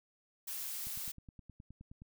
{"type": "noise", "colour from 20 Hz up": "blue", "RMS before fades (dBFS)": -41, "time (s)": [0.47, 1.12], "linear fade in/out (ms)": 10}
{"type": "click train", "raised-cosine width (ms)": 5, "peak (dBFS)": -39, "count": 12, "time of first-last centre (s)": [0.87, 2.019], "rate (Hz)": 9.57}
{"effects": []}